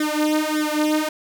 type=tone with flanger; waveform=sawtooth; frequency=305.2 Hz; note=D#4; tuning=33 cents flat; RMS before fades=-21 dBFS; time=0-1.09 s; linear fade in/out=5 ms; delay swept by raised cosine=0.55 to 3.65 ms; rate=1.7 Hz; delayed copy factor=+1; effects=none